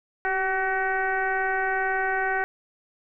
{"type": "tone with frequency modulation", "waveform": "sine", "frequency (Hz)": 1136, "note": "C#6", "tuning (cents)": 42, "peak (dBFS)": -22, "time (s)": [0.25, 2.44], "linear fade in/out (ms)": 0, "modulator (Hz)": 375, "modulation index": 2.1, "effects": []}